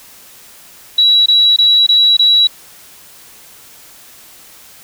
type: tone bursts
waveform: sine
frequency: 3903 Hz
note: B7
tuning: 21 cents flat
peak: -6 dBFS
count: 5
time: 0.98-2.472 s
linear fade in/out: 5 ms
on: 280 ms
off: 23 ms
effects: white hiss -40 dBFS RMS until 4.83 s